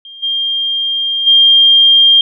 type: tone with level steps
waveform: sine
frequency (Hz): 3203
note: G7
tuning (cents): +37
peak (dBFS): -30 / -13 / -4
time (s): 0.05-2.21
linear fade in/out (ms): 2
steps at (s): 0.22 / 1.26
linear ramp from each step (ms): 20
effects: none